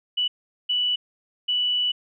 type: tone bursts at uneven times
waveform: sine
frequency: 2960 Hz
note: F#7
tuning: in tune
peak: -20 dBFS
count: 3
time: 0.17-0.28 / 0.69-0.96 / 1.48-1.92 s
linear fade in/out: 10 ms
effects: none